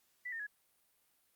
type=tone with pitch steps; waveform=sine; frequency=1975.5 / 1822 / 1680.5 Hz; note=B6 / A#6 / G#6; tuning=0 / -40 / +20 cents; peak=-39 dBFS; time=0.25-0.469 s; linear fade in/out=10 ms; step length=73 ms; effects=white hiss -74 dBFS RMS until 1.35 s + Opus 48 kbps